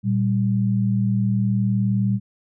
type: tone pair together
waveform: sine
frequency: 116.54 / 196 Hz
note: A#2 / G3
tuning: 0 / 0 cents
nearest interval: major sixth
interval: 900 cents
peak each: -20 dBFS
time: 0.03-2.2 s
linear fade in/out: 50 ms
effects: none